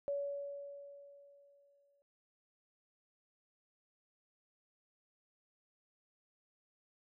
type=tone with exponential decay; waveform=sine; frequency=566 Hz; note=C#5; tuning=36 cents sharp; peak=-33 dBFS; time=0.08-2.02 s; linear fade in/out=0 ms; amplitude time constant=420 ms; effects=none